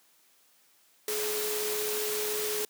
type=tone in noise; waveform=sine; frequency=423.8 Hz; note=G#4; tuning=35 cents sharp; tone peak=-32 dBFS; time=1.08-2.65 s; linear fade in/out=2 ms; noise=white; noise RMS=-33 dBFS; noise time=1.08-2.65 s; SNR=-2 dB; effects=white hiss -64 dBFS RMS until 2.69 s + high-pass 200 Hz 12 dB/octave